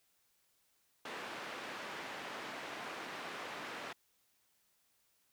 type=band-pass noise; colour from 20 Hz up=white; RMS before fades=-45 dBFS; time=1.05-3.93 s; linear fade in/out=5 ms; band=230 to 2000 Hz; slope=12 dB/octave; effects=white hiss -75 dBFS RMS until 5.32 s